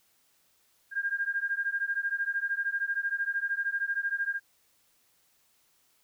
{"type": "beating tone pair", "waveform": "sine", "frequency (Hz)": [1604, 1617], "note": ["G6", "G#6"], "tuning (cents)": [39, -47], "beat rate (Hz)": 13, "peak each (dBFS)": -31, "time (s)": [0.91, 4.4], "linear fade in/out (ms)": 50, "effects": ["white hiss -68 dBFS RMS until 6.03 s"]}